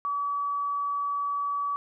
sine tone, 1143 Hz, D6, 47 cents flat, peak -26 dBFS, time 0.05-1.76 s, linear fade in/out 0 ms, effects none

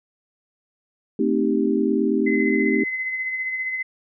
sine chord, A half-diminished seventh, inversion none, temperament equal with one note detuned, 222.9 / 261.6 / 311.1 / 392 Hz, A3 / C4 / Eb4 / G4, +23 / 0 / 0 / 0 cents, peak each -23 dBFS, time 1.19-2.84 s, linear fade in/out 5 ms
sine tone with tremolo, 2043 Hz, C7, 42 cents flat, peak -22 dBFS, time 2.26-3.83 s, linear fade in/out 10 ms, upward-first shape sine, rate 15 Hz, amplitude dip 40%
effects none

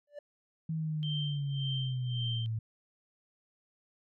triangle tone with exponential growth, 584 Hz, D5, 10 cents flat, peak -36 dBFS, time 0.07-0.19 s, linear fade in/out 5 ms, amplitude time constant 25 ms
sine linear sweep, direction down, 161.6 to 110 Hz, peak -31 dBFS, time 0.69-2.59 s, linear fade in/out 5 ms
sine tone with tremolo, 3136 Hz, G7, in tune, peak -35 dBFS, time 1.03-2.46 s, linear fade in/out 0 ms, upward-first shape sine, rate 1.8 Hz, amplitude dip 90%
effects none

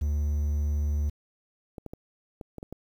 triangle tone, 73.5 Hz, D2, 2 cents sharp, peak -22 dBFS, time 0.01-1.1 s, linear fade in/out 10 ms
clicks, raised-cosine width 2 ms, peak -25 dBFS, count 7, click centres 1.782 / 1.863 / 1.935 / 2.412 / 2.583 / 2.629 / 2.726 s
effects 9-bit

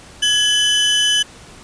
40% pulse tone pair together, 1682 / 3013 Hz, G#6 / F#7, +22 / +31 cents, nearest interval minor seventh, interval 1009 cents, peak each -20 / -13 dBFS, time 0.22-1.23 s, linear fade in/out 10 ms, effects pink hiss -41 dBFS RMS until 1.63 s + resampled to 22050 Hz

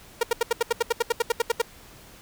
sawtooth tone bursts, 467.7 Hz, A#4, 6 cents sharp, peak -15 dBFS, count 15, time 0.21-1.618 s, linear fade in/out 5 ms, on 22 ms, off 77 ms, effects pink hiss -49 dBFS RMS until 2.21 s

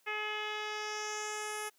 10% pulse tone with low-pass filter sweep, 424.3 Hz, G#4, 37 cents sharp, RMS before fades -38 dBFS, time 0.06-1.7 s, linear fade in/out 20 ms, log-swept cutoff 2400 to 11000 Hz, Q 2.7, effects white hiss -70 dBFS RMS until 1.78 s + high-pass 200 Hz 12 dB/octave

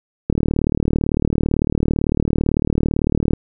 click train, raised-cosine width 3 ms, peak -4 dBFS, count 116, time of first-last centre 0.3-3.334 s, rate 37.9 Hz, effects none

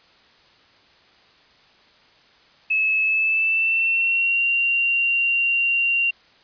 sine tone with pitch glide, 2594 to 2764 Hz, E7 to F7, -28 to -19 cents, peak -17 dBFS, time 2.7-6.11 s, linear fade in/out 10 ms, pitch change +109 cents, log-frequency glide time 3.03-4.43 s, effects white hiss -54 dBFS RMS until 6.43 s + resampled to 11025 Hz

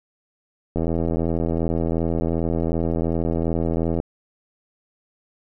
click train, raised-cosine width 2 ms, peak -10 dBFS, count 269, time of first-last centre 0.76-4.001 s, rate 82.7 Hz, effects none

